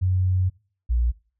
sine tone pair in turn, 92.5 / 59.12 Hz, F#2 / A#1, 0 / +25 cents, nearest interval minor sixth, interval 775 cents, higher first, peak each -18 dBFS, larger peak neither, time 0.01-0.5 / 0.89-1.12 s, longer first, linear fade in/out 20 ms, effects noise-tail reverb RT60 0.4 s tail -21 dB re dry

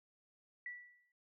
sine tone with exponential decay, 1956 Hz, B6, 17 cents flat, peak -40 dBFS, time 0.66-1.12 s, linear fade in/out 2 ms, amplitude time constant 100 ms, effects none

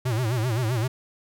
square tone with vibrato, 118.3 Hz, A#2, 26 cents sharp, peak -23 dBFS, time 0.05-0.88 s, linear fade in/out 10 ms, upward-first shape sine, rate 7.7 Hz, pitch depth 170 cents each way, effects none

